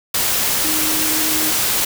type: tone in noise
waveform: sine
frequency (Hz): 311.1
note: D#4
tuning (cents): 0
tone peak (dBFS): -25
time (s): 0.64-1.51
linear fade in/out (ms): 5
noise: white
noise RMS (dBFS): -18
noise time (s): 0.14-1.85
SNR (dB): -10
effects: none